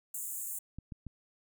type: high-pass noise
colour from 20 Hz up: pink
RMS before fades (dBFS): -39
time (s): 0.14-0.59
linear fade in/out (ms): 5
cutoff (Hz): 6900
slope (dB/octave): 96
type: clicks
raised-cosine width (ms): 5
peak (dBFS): -30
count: 3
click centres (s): 0.786 / 0.922 / 1.067
effects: none